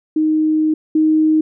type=tone pair in turn; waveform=sine; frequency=311.1 / 312.2 Hz; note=D#4 / D#4; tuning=0 / +6 cents; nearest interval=unison; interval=6 cents; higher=second; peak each=-12 / -10 dBFS; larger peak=second; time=0.16-0.74 / 0.95-1.41 s; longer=first; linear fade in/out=5 ms; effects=none